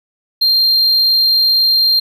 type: tone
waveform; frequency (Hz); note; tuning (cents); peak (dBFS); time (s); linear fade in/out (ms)
triangle; 4186; C8; 0; -8; 0.41-2; 10
effects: none